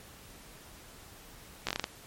slowing click train, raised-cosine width 0.2 ms, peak -13 dBFS, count 7, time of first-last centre 1.67-1.841 s, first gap 16 ms, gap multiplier 1.23, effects pink hiss -52 dBFS RMS until 2.06 s + MP3 64 kbps

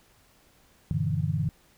sine chord, E half-diminished seventh, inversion first, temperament equal with one note detuned, 95.71 / 116.54 / 146.83 / 164.81 Hz, G2 / Bb2 / D3 / E3, -41 / 0 / 0 / 0 cents, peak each -31 / -32 / -28 / -30 dBFS, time 0.91-1.49 s, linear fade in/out 0 ms, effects pink hiss -61 dBFS RMS until 1.77 s

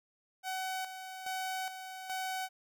sawtooth tone with tremolo, 753 Hz, F#5, 30 cents sharp, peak -31 dBFS, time 0.43-2.49 s, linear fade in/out 50 ms, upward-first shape square, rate 1.2 Hz, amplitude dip 60%, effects none

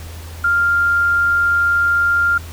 sine tone, 1396.9 Hz, F6, in tune, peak -12 dBFS, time 0.44-2.38 s, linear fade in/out 5 ms, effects added 82 Hz sine -30 dBFS peak until 2.52 s + pink hiss -38 dBFS RMS until 2.52 s

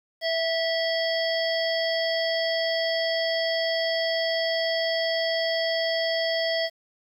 harmonic tone with a mistuned harmonic, 654 Hz, E5, 14 cents flat, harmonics 1 / 3 / 5 / 7 / 8, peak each -25 / -30 / -32 / -33 / -34 dBFS, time 0.21-6.7 s, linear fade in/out 50 ms, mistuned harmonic 1, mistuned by +15 cents, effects 9-bit

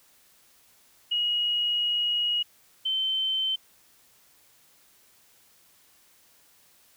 sine tone pair in turn, 2894 / 3088 Hz, F#7 / G7, -39 / -27 cents, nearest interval minor second, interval 112 cents, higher second, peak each -23 / -24 dBFS, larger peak first, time 1.11-2.43 / 2.85-3.56 s, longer first, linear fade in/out 10 ms, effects white hiss -60 dBFS RMS until 6.96 s

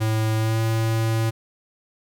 square tone with pitch glide, 110 to 112.38 Hz, A2 to A2, 0 to +37 cents, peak -20 dBFS, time 0-1.31 s, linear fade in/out 20 ms, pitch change +37 cents, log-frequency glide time 0.37-0.61 s, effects none

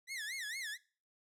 sawtooth tone with vibrato, 1910 Hz, A#6, 42 cents sharp, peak -36 dBFS, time 0.07-0.78 s, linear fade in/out 50 ms, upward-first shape sine, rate 4.4 Hz, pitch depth 230 cents each way, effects noise-tail reverb RT60 0.4 s tail -21 dB re dry + low-pass 12000 Hz 12 dB/octave

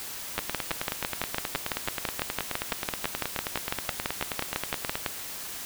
two click trains, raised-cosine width 0.3 ms, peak -12 / -10 dBFS, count 44 / 29, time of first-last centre 0.39-4.955 / 0.38-5.062 s, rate 9.42 / 5.98 Hz, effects white hiss -38 dBFS RMS until 5.65 s

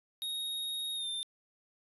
square tone with pitch glide, 3747 to 3590 Hz, A#7 to A7, +8 to +34 cents, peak -35 dBFS, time 0.22-1.23 s, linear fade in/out 0 ms, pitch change -74 cents, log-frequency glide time 0.95-1.07 s, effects resampled to 32000 Hz

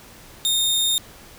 sawtooth tone, 3666 Hz, A#7, 30 cents flat, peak -15 dBFS, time 0.45-0.98 s, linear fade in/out 0 ms, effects pink hiss -45 dBFS RMS until 1.38 s

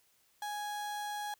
35% pulse tone, 830.6 Hz, G#5, in tune, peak -35 dBFS, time 0.42-1.34 s, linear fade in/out 2 ms, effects white hiss -70 dBFS RMS until 1.39 s

